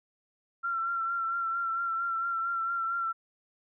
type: tone with vibrato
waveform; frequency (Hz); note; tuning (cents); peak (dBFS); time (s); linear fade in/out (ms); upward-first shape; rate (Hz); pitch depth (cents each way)
sine; 1361; F6; -45; -28; 0.63-3.13; 20; sine; 4.4; 32
effects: none